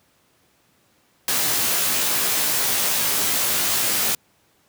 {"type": "noise with comb filter", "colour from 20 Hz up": "white", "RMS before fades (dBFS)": -21, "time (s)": [1.28, 4.15], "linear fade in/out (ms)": 2, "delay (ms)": 17, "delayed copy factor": 0.9, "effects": ["pink hiss -61 dBFS RMS until 4.68 s", "high-pass 100 Hz 12 dB/octave"]}